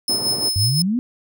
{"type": "tone with tremolo", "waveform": "sawtooth", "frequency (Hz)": 5200, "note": "E8", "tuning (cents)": -24, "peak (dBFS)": -14, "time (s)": [0.08, 0.82], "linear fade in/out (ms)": 2, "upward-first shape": "sine", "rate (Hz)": 5.8, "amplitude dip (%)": 55}
{"type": "band-pass noise", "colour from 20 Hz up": "pink", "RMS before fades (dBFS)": -31, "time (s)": [0.09, 0.49], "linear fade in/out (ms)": 5, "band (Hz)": [170, 680], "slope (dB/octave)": 12}
{"type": "exponential sweep", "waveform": "sine", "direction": "up", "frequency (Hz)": [92.5, 258.9], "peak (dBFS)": -17, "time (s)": [0.56, 0.99], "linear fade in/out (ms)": 0}
{"effects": []}